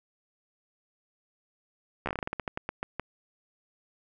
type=slowing click train; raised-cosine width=0.5 ms; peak=-16 dBFS; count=16; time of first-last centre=2.06-2.996 s; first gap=13 ms; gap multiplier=1.2; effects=none